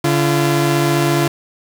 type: tone pair together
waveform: sawtooth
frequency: 143.6 / 341.5 Hz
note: D3 / F4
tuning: -39 / -39 cents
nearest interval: octave + minor third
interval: 1500 cents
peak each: -12 dBFS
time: 0.04-1.28 s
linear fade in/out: 5 ms
effects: 7-bit